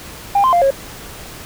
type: tone with pitch steps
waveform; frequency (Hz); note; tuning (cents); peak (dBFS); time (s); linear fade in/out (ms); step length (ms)
sine; 802 / 1043 / 696 / 545; G5 / C6 / F5 / C#5; +39 / -6 / -6 / -29; -8; 0.35-0.706; 5; 89
effects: tanh soft clip ceiling -7 dBFS + pink hiss -34 dBFS RMS until 1.45 s